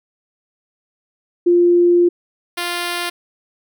sine / 5% pulse tone pair in turn, 349.2 / 349.2 Hz, F4 / F4, 0 / 0 cents, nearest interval unison, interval 0 cents, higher neither, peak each -9 dBFS, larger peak neither, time 1.46-2.09 / 2.57-3.1 s, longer first, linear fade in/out 10 ms, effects none

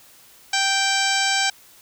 harmonic tone, 782 Hz, G5, 4 cents flat, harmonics 1 / 2 / 3 / 4 / 5 / 6 / 7 / 8 / 9 / 10, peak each -25 / -24 / -26 / -27 / -29 / -29 / -28 / -31 / -35 / -29 dBFS, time 0.53-1.5 s, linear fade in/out 5 ms, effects white hiss -50 dBFS RMS until 1.81 s

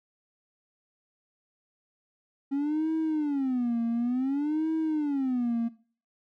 triangle tone with vibrato, 272.2 Hz, C#4, 31 cents flat, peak -22 dBFS, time 2.51-5.69 s, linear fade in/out 20 ms, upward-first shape sine, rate 0.56 Hz, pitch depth 280 cents each way, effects noise-tail reverb RT60 0.4 s tail -19 dB re dry + tanh soft clip ceiling -20 dBFS

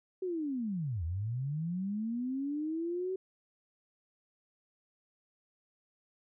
sine linear two-way sweep, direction down then up, 381.5 to 77.78 to 381.5 Hz, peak -32 dBFS, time 0.22-3.16 s, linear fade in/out 5 ms, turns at 1.04 s, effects none

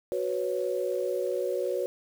sine chord, F# suspended fourth, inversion none, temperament equal, 370 / 493.9 / 554.4 Hz, F#4 / B4 / C#5, 0 / 0 / 0 cents, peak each -31 dBFS, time 0.12-1.86 s, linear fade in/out 0 ms, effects 8-bit

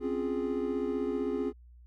triangle chord, Db major seventh, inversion third, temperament equal, 261.6 / 277.2 / 349.2 / 415.3 Hz, C4 / Db4 / F4 / Ab4, 0 / 0 / 0 / 0 cents, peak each -32 / -36 / -34 / -31 dBFS, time 0-1.53 s, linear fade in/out 50 ms, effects added 60 Hz sine -51 dBFS peak until 1.86 s

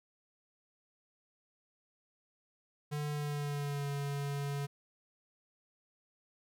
square tone with pitch glide, 148 to 141.73 Hz, D3 to C#3, +14 to +39 cents, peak -35 dBFS, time 2.91-4.67 s, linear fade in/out 20 ms, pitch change -75 cents, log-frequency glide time 3.1-3.88 s, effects none

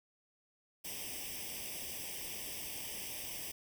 white noise with comb filter, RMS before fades -43 dBFS, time 0.84-3.52 s, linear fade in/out 10 ms, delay 0.36 ms, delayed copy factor +1, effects none

